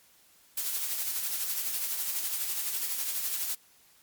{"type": "noise with tremolo", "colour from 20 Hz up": "blue", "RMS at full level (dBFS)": -30, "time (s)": [0.57, 3.55], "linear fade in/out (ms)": 5, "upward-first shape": "sine", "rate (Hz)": 12, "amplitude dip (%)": 40, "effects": ["white hiss -61 dBFS RMS until 4.02 s", "MP3 96 kbps"]}